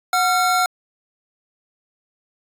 square tone pair together, 733 / 1374.6 Hz, F#5 / F6, -16 / -28 cents, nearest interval major seventh, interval 1088 cents, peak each -19 dBFS, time 0.13-0.66 s, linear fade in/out 2 ms, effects resampled to 32000 Hz

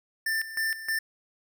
square tone with tremolo, 1784 Hz, A6, 23 cents sharp, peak -26 dBFS, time 0.26-0.99 s, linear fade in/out 5 ms, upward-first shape square, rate 3.2 Hz, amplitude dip 75%, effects none

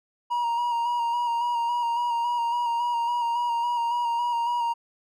triangle tone with vibrato, 948 Hz, A#5, 29 cents sharp, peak -21 dBFS, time 0.3-4.74 s, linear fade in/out 20 ms, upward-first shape square, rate 3.6 Hz, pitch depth 24 cents each way, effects none

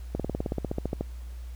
slowing click train, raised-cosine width 2 ms, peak -15 dBFS, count 15, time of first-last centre 0.15-1.01 s, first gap 47 ms, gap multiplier 1.04, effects added 60 Hz sine -36 dBFS peak until 1.55 s + pink hiss -57 dBFS RMS until 1.55 s

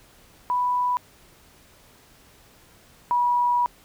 sine tone pair in turn, 987.8 / 970.8 Hz, B5 / B5, 0 / -30 cents, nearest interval unison, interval 30 cents, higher first, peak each -20 / -18 dBFS, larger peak second, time 0.5-0.97 / 3.11-3.66 s, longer second, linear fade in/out 0 ms, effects pink hiss -54 dBFS RMS until 3.84 s

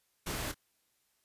pink noise with echo, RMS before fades -37 dBFS, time 0.26-0.52 s, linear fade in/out 10 ms, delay 25 ms, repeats 1, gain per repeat -11 dB, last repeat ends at 0.545 s, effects white hiss -75 dBFS RMS until 1.24 s + resampled to 32000 Hz

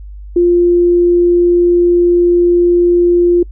sine tone, 349.2 Hz, F4, in tune, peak -6 dBFS, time 0.36-3.43 s, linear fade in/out 5 ms, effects noise-tail reverb RT60 0.1 s tail -26 dB re dry + added 50 Hz sine -27 dBFS peak until 3.51 s

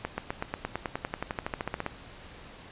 accelerating click train, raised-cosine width 0.5 ms, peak -15 dBFS, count 21, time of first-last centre 0.05-1.863 s, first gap 130 ms, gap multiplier 0.96, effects pink hiss -48 dBFS RMS until 2.71 s + resampled to 8000 Hz

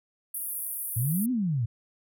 pink band-pass noise, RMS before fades -34 dBFS, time 0.34-1.26 s, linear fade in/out 5 ms, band 9600 to 16000 Hz, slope 96 dB/octave
sine exponential two-way sweep, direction up then down, 107.1 to 262.8 to 107.1 Hz, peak -24 dBFS, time 0.96-1.66 s, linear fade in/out 10 ms, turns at 1.31 s
effects none

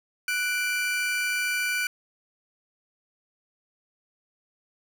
40% pulse tone pair together, 1482.3 / 2349 Hz, F#6 / D7, +3 / 0 cents, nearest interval minor sixth, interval 797 cents, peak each -27 dBFS, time 0.28-1.87 s, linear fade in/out 2 ms, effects none

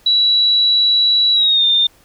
sine tone with pitch glide, 3921 to 3616 Hz, B7 to A7, -13 to +47 cents, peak -10 dBFS, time 0.06-1.87 s, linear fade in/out 5 ms, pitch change -140 cents, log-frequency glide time 1.33-1.65 s, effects pink hiss -51 dBFS RMS until 2.04 s

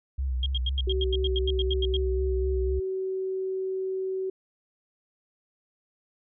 sine tone with vibrato, 64.8 Hz, C2, 16 cents flat, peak -25 dBFS, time 0.18-2.8 s, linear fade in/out 10 ms, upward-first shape sine, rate 4 Hz, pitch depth 68 cents each way
sine tone bursts, 3243 Hz, G#7, 42 cents flat, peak -27 dBFS, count 14, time 0.43-1.968 s, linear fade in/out 2 ms, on 30 ms, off 86 ms
sine tone, 378.8 Hz, F#4, 41 cents sharp, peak -27 dBFS, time 0.87-4.3 s, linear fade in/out 5 ms
effects none

